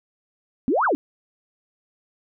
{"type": "exponential two-way sweep", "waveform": "sine", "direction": "up then down", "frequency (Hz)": [226.6, 1603, 252.7], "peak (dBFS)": -17, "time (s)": [0.68, 0.95], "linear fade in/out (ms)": 0, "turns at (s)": 0.85, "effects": []}